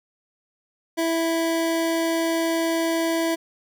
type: tone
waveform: 25% pulse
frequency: 329.6 Hz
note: E4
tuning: in tune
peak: -17 dBFS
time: 0.97-3.36 s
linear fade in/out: 20 ms
effects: none